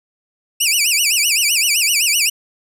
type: tone with vibrato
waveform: 15% pulse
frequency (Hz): 2600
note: E7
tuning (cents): -24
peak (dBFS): -6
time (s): 0.6-2.3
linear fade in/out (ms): 10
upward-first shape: sine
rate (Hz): 7.8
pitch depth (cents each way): 230
effects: none